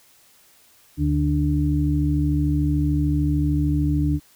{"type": "harmonic tone", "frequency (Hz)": 73.4, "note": "D2", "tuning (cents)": 0, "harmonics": [1, 2, 4], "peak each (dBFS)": [-22, -22, -22], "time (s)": [0.97, 4.2], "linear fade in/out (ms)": 50, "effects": ["white hiss -55 dBFS RMS until 4.35 s"]}